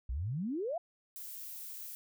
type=exponential sweep; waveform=sine; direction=up; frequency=55 to 724 Hz; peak=-33 dBFS; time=0.09-0.78 s; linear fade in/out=5 ms
type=noise; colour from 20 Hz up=violet; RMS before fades=-45 dBFS; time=1.16-1.95 s; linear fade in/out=0 ms
effects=none